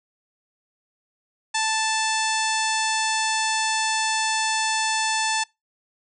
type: harmonic tone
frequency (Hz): 880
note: A5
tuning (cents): 0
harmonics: 1 / 2 / 3 / 4 / 5 / 6 / 7 / 8 / 9 / 10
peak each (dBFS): -25 / -28 / -30 / -31 / -32 / -33 / -33 / -34 / -35 / -35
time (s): 1.54-5.44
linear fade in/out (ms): 10
effects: noise-tail reverb RT60 0.2 s tail -24 dB re dry